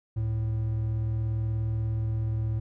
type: tone pair together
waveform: triangle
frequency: 69.3 / 109.91 Hz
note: C#2 / A2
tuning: 0 / -1 cents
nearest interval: minor sixth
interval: 799 cents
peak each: -33 / -24 dBFS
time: 0.16-2.6 s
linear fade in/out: 10 ms
effects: none